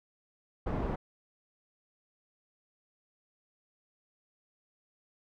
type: low-pass noise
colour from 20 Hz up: pink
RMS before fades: -33 dBFS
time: 0.66-0.96 s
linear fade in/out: 10 ms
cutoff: 880 Hz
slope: 12 dB/octave
effects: none